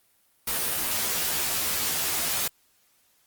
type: noise with comb filter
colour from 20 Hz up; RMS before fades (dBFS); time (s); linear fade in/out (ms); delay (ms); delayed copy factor
white; -27; 0.47-2.48; 5; 13; +0.95
effects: white hiss -65 dBFS RMS until 3.26 s + Opus 32 kbps